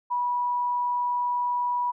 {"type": "tone", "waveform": "sine", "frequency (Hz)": 976, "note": "B5", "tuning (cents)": -21, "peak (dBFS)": -23, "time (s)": [0.1, 1.92], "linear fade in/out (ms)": 20, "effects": []}